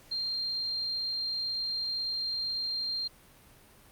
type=tone; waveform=sine; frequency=4186 Hz; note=C8; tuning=in tune; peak=-30 dBFS; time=0.11-3.08 s; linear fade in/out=10 ms; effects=pink hiss -57 dBFS RMS until 3.91 s + Opus 48 kbps